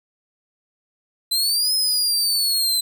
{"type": "linear two-way sweep", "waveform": "sawtooth", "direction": "up then down", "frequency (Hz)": [4033, 5140, 4033], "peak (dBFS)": -15, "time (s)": [1.31, 2.81], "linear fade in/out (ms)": 10, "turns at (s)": 1.74, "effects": []}